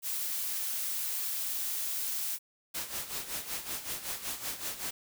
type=noise; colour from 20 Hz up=blue; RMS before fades=-34 dBFS; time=0.02-2.39 s; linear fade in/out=50 ms
type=noise with tremolo; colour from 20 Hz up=white; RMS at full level=-35 dBFS; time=2.74-4.91 s; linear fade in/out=10 ms; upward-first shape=sine; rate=5.3 Hz; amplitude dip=70%
effects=none